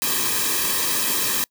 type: noise with comb filter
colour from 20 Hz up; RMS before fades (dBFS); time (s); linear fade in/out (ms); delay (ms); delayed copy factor
white; -22; 0.02-1.44; 0; 1.4; -0.85
effects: noise-tail reverb RT60 0.1 s tail -26 dB re dry